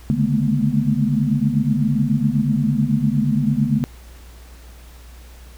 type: tone cluster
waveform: sine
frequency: 139.9 / 148.7 / 211.3 / 218.7 / 239.1 Hz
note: C#3 / D3 / G#3 / A3 / A#3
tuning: +16 / +22 / +30 / -10 / +44 cents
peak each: -22 dBFS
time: 0.1-3.84 s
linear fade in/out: 0 ms
effects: added 60 Hz sine -39 dBFS peak until 5.57 s + pink hiss -48 dBFS RMS until 5.57 s